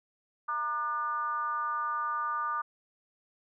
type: tone with frequency modulation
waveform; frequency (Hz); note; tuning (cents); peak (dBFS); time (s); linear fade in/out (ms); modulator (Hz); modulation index
sine; 1200; D6; +37; -29; 0.48-2.62; 10; 270; 0.7
effects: none